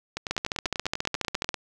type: two click trains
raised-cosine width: 0.2 ms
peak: -9 / -13 dBFS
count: 18 / 15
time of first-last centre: 0.31-1.491 / 0.17-1.543 s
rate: 14.4 / 10.2 Hz
effects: none